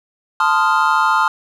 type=chord; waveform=triangle; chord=F dominant seventh; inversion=first; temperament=equal with one note detuned; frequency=880 / 1034.5 / 1244.5 / 1396.9 Hz; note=A5 / C6 / Eb6 / F6; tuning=0 / -20 / 0 / 0 cents; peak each=-16 dBFS; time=0.4-1.28 s; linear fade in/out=2 ms; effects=none